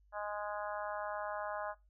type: harmonic tone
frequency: 207.7 Hz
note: G#3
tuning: in tune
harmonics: 3 / 4 / 5 / 6 / 7 / 8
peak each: -41 / -43 / -45 / -47 / -48 / -49 dBFS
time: 0.12-1.75 s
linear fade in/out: 50 ms
effects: noise-tail reverb RT60 0.2 s tail -18 dB re dry + added 50 Hz sine -64 dBFS peak until 1.89 s